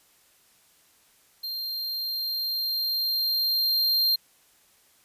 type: tone with level ramp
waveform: square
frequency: 4186 Hz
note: C8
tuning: in tune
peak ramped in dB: -31 to -20 dBFS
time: 1.43-4.16 s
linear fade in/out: 10 ms
effects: white hiss -61 dBFS RMS until 5.04 s + resampled to 32000 Hz